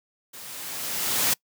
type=noise with level ramp; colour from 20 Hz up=white; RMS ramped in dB=-42 to -21 dBFS; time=0.33-1.34 s; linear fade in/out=10 ms; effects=noise-tail reverb RT60 0.1 s tail -25 dB re dry + high-pass 100 Hz 12 dB/octave